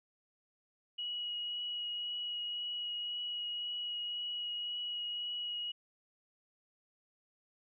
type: tone with vibrato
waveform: sine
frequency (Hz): 2909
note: F#7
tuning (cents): -30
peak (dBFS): -36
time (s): 0.98-5.72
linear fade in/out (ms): 10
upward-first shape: triangle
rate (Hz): 1.9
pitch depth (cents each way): 10
effects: none